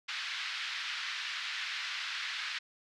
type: band-pass noise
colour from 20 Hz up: pink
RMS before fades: -38 dBFS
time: 0.08-2.59 s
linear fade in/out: 10 ms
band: 1500 to 4500 Hz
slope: 24 dB/octave
effects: none